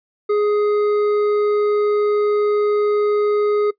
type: tone with hard clipping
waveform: sine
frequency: 416.4 Hz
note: G#4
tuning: 5 cents sharp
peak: -16 dBFS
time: 0.29-3.71 s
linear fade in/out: 10 ms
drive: 7 dB
effects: noise-tail reverb RT60 0.1 s tail -21 dB re dry + resampled to 11025 Hz